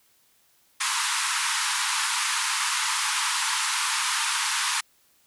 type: band-pass noise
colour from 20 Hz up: pink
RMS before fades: -26 dBFS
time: 0.8-4.81 s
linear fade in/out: 10 ms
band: 880 to 11000 Hz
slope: 96 dB/octave
effects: white hiss -63 dBFS RMS until 5.26 s